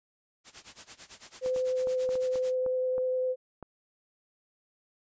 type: noise with tremolo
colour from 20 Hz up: white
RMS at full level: -44 dBFS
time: 0.44-2.55 s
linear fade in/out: 50 ms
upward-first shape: sine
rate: 9 Hz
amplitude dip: 90%
type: tone with vibrato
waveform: sine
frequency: 511 Hz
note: C5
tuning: 41 cents flat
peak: -26 dBFS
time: 1.41-3.36 s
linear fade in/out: 50 ms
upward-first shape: sine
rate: 9.9 Hz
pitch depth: 8 cents each way
type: clicks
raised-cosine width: 1 ms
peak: -28 dBFS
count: 9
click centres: 1.461 / 1.562 / 1.872 / 2.091 / 2.155 / 2.357 / 2.663 / 2.981 / 3.627 s
effects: resampled to 16000 Hz